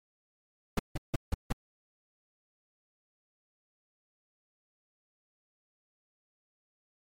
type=noise bursts; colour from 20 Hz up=brown; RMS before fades=-27 dBFS; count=5; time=0.77-1.525 s; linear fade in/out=5 ms; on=23 ms; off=160 ms; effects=MP3 64 kbps